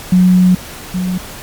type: tone pair in turn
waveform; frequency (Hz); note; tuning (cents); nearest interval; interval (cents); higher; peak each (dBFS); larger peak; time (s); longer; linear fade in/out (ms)
sine; 182.7 / 182.7; F#3 / F#3; -22 / -22; unison; 0; neither; -5 / -14; first; 0.12-0.55 / 0.94-1.18; first; 5
effects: pink hiss -30 dBFS RMS until 1.42 s + MP3 96 kbps